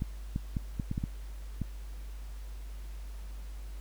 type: clicks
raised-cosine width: 5 ms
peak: -19 dBFS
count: 8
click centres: 0.021 / 0.361 / 0.568 / 0.798 / 0.914 / 0.979 / 1.039 / 1.617 s
effects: added 50 Hz sine -39 dBFS peak until 3.8 s + pink hiss -57 dBFS RMS until 3.8 s

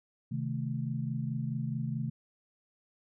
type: chord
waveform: sine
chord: A diminished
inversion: first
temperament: equal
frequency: 130.81 / 155.56 / 220 Hz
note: C3 / Eb3 / A3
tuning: 0 / 0 / 0 cents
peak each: -34 / -36 / -37 dBFS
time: 0.31-2.1 s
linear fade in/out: 10 ms
effects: none

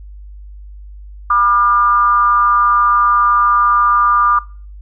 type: tone with frequency modulation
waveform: sine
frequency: 1198 Hz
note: D6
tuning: 34 cents sharp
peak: -9 dBFS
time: 1.3-4.39 s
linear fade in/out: 5 ms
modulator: 217 Hz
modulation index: 0.55
effects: noise-tail reverb RT60 0.4 s tail -22 dB re dry + added 50 Hz sine -31 dBFS peak until 4.81 s

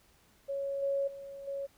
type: tone with level steps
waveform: sine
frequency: 554.4 Hz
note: C#5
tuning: in tune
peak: -32 / -28 / -42 / -34 dBFS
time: 0.48-1.67 s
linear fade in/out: 20 ms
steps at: 0.82 / 1.07 / 1.47 s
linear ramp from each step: 10 ms
effects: pink hiss -65 dBFS RMS until 1.77 s

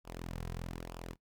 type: tone with flanger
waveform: sawtooth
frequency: 42.55 Hz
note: F1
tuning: 44 cents flat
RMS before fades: -43 dBFS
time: 0.04-1.16 s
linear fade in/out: 50 ms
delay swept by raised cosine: 0.48 to 3.48 ms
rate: 1.1 Hz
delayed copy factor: -0.6
effects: noise-tail reverb RT60 0.1 s tail -18 dB re dry

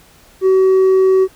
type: tone with hard clipping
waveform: triangle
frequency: 378.7 Hz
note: F#4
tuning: 40 cents sharp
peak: -7 dBFS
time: 0.41-1.28 s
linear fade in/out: 50 ms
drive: 1 dB
effects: pink hiss -47 dBFS RMS until 1.35 s

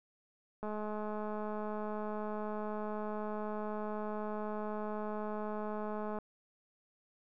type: click train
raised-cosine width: 1 ms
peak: -27 dBFS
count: 1179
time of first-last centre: 0.63-6.187 s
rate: 212 Hz
effects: none

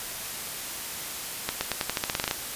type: accelerating click train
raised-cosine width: 0.2 ms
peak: -8 dBFS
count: 13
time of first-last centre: 1.49-2.311 s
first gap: 120 ms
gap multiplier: 0.89
effects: white hiss -35 dBFS RMS until 2.55 s + resampled to 32000 Hz

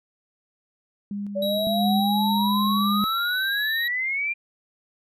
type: tone with tremolo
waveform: sine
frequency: 202.7 Hz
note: G#3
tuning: 42 cents flat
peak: -27 dBFS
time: 1.11-2 s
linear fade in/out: 2 ms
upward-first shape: square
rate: 3.2 Hz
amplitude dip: 30%
type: exponential sweep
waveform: sine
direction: up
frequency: 565 to 2404 Hz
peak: -23 dBFS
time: 1.35-4.34 s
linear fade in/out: 20 ms
type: tone with pitch glide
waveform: square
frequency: 3860 to 3900 Hz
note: B7 to B7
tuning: -40 to -23 cents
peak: -28 dBFS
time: 1.42-3.88 s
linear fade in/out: 5 ms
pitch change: +17 cents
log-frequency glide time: 1.75-3.68 s
type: tone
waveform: sine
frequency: 204.3 Hz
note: G#3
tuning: 28 cents flat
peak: -21 dBFS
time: 1.67-3.04 s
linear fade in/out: 0 ms
effects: none

